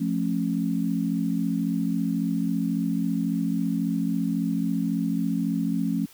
sine chord, F augmented, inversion none, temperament just, 174.61 / 218.3 / 272.8 Hz, F3 / A3 / C#4, 0 / -13 / -28 cents, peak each -27 dBFS, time 0-6.06 s, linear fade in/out 10 ms, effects white hiss -52 dBFS RMS until 6.13 s

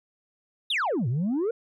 sine exponential two-way sweep, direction down then up, 3951 to 110.9 to 486 Hz, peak -21 dBFS, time 0.7-1.51 s, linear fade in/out 5 ms, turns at 1.08 s, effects tanh soft clip ceiling -22 dBFS

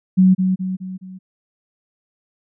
sine tone with echo, 186.6 Hz, F#3, 15 cents sharp, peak -8 dBFS, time 0.17-0.35 s, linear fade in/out 20 ms, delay 210 ms, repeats 4, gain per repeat -6 dB, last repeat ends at 1.19 s, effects none

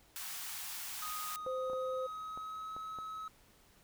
white high-pass noise, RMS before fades -43 dBFS, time 0.16-1.36 s, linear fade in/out 0 ms, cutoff 740 Hz, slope 48 dB/octave
triangle tone with pitch glide, 1244.5 to 1284.7 Hz, D#6 to E6, 0 to -45 cents, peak -39 dBFS, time 1.02-3.28 s, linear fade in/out 2 ms, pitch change +55 cents, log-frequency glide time 1.41-2.75 s
sine tone, 518 Hz, C5, 17 cents flat, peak -35 dBFS, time 1.46-2.07 s, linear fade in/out 10 ms
clicks, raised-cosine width 1 ms, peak -35 dBFS, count 6, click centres 1.464 / 1.699 / 1.733 / 2.375 / 2.765 / 2.987 s
effects pink hiss -65 dBFS RMS until 3.83 s

